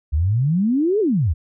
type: exponential two-way sweep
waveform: sine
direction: up then down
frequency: 69.3 to 449 to 69.3 Hz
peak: -15 dBFS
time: 0.12-1.34 s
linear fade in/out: 20 ms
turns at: 1 s
effects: none